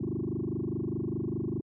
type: tone with frequency modulation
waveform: sine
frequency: 233.1 Hz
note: A#3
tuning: in tune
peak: -28 dBFS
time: 0-1.61 s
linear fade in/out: 10 ms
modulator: 24.9 Hz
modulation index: 5.7
effects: tanh soft clip ceiling -25 dBFS + high-pass 80 Hz 12 dB/octave